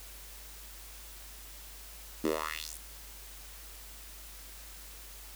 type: tone with high-pass filter sweep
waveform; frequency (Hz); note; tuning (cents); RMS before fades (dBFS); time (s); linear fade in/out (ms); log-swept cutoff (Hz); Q
10% pulse; 77.78; D#2; 0; -35; 2.24-2.78; 5; 270 to 11000; 2.8
effects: added 50 Hz sine -50 dBFS peak until 5.35 s + white hiss -50 dBFS RMS until 5.35 s